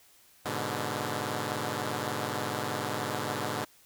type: chord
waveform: 5% pulse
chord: G# diminished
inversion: none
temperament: equal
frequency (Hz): 103.83 / 123.47 / 146.83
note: G#2 / B2 / D3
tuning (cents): 0 / 0 / 0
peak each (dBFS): -24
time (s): 0.45-3.65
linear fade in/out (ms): 10
effects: white hiss -60 dBFS RMS until 3.85 s